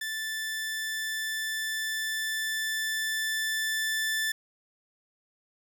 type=tone with level ramp; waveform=sawtooth; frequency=1760 Hz; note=A6; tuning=in tune; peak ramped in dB=-28 to -23 dBFS; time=0.01-4.32 s; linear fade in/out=5 ms; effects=9-bit